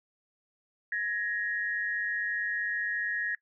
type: tone pair together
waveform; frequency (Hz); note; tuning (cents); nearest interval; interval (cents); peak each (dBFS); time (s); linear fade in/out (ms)
sine; 1672.2 / 1877; G#6 / A#6; +11 / +11; major second; 200; -32 / -32; 0.92-3.35; 2
effects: noise-tail reverb RT60 0.1 s tail -21 dB re dry